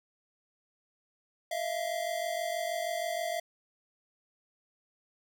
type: tone pair together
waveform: square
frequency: 639.7 / 686 Hz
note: D#5 / F5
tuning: +48 / -31 cents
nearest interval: minor second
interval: 121 cents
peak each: -36 / -34 dBFS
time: 1.51-3.4 s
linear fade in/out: 5 ms
effects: none